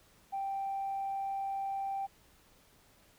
sine tone, 784 Hz, G5, in tune, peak -32 dBFS, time 0.32-2.07 s, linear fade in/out 20 ms, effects tanh soft clip ceiling -29 dBFS + pink hiss -64 dBFS RMS until 3.18 s

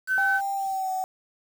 sine tone, 1526 Hz, G6, 47 cents flat, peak -20 dBFS, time 0.07-0.41 s, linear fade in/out 50 ms
sine tone with pitch glide, 790 to 753 Hz, G5 to F#5, +13 to +30 cents, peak -25 dBFS, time 0.18-1.04 s, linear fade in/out 0 ms, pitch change -83 cents, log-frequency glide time 0.53-0.91 s
effects tanh soft clip ceiling -12 dBFS + 7-bit

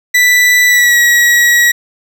40% pulse tone with pitch glide, 1975.5 to 1915.9 Hz, B6 to A#6, 0 to +47 cents, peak -5 dBFS, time 0.14-1.72 s, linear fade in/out 10 ms, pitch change -53 cents, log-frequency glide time 0.67-0.98 s, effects 7-bit

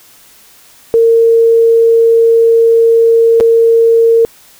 sine tone with dropouts, 458.3 Hz, A#4, 29 cents flat, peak -4 dBFS, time 0.94-4.25 s, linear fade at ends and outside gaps 0 ms, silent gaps 3.401-3.408 s, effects white hiss -42 dBFS RMS until 4.59 s

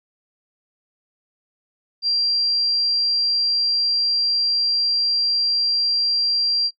sine tone, 4741 Hz, D8, 16 cents sharp, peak -17 dBFS, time 2.02-6.71 s, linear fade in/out 50 ms, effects noise-tail reverb RT60 0.1 s tail -26 dB re dry

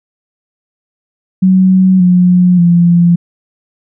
sine tone with pitch steps, 187.2 / 179.68 / 172.46 Hz, F#3 / F3 / F3, +20 / +50 / -21 cents, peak -4 dBFS, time 1.42-3.16 s, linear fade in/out 10 ms, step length 580 ms, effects none

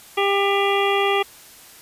harmonic tone with a mistuned harmonic, 398.1 Hz, G4, 27 cents sharp, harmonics 1 / 2 / 3 / 5 / 6 / 7 / 8, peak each -20 / -23 / -25 / -27 / -28 / -28 / -29 dBFS, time 0.17-1.23 s, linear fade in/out 10 ms, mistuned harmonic 8, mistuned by +69 cents, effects white hiss -45 dBFS RMS until 1.81 s + resampled to 32000 Hz

